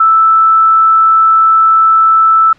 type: tone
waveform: sine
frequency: 1318.5 Hz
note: E6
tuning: in tune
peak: -4 dBFS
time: 0-2.53 s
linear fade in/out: 5 ms
effects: pink hiss -47 dBFS RMS until 2.58 s + low-pass 4000 Hz 12 dB/octave